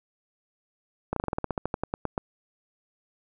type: slowing click train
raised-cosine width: 1 ms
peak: -13 dBFS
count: 16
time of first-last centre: 1.13-2.178 s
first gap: 33 ms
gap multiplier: 1.1
effects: none